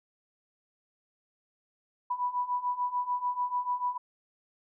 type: beating tone pair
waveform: sine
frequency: 982 / 988.8 Hz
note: B5 / B5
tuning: -10 / +2 cents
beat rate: 6.8 Hz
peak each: -33 / -30 dBFS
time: 2.1-3.98 s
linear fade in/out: 10 ms
effects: none